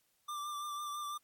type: tone with vibrato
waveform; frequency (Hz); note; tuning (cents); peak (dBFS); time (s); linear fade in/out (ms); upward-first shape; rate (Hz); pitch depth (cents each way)
square; 1181; D6; +9; -39; 0.28-1.18; 10; triangle; 6; 32
effects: white hiss -75 dBFS RMS until 1.23 s + AAC 64 kbps